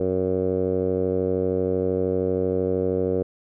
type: tone with low-pass filter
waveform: 10% pulse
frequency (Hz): 92.9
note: F#2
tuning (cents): +7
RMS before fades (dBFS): -23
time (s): 0-3.23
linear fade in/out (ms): 5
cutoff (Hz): 480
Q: 3.6
effects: none